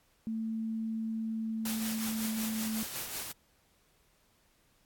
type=tone with pitch glide; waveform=sine; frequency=222.8 to 220.4 Hz; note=A3 to A3; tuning=+22 to +3 cents; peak=-32 dBFS; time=0.27-2.83 s; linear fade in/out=0 ms; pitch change=-19 cents; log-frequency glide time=1.21-2.48 s
type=noise with tremolo; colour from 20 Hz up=white; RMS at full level=-37 dBFS; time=1.65-3.32 s; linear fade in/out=5 ms; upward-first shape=sine; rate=5.4 Hz; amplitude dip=45%
effects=pink hiss -69 dBFS RMS until 4.85 s + AAC 64 kbps